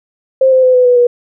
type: tone with pitch steps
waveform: sine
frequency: 527 / 518.2 / 509.6 / 501.2 / 492.8 / 484.7 Hz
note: C5 / C5 / C5 / B4 / B4 / B4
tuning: +12 / -17 / -46 / +25 / -4 / -32 cents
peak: -5 dBFS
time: 0.41-1.07 s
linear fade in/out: 5 ms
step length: 110 ms
effects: none